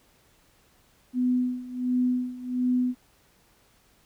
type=tone with tremolo; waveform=sine; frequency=250 Hz; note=B3; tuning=21 cents sharp; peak=-20 dBFS; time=1.13-2.95 s; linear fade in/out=50 ms; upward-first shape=sine; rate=1.4 Hz; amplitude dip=85%; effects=pink hiss -62 dBFS RMS until 4.05 s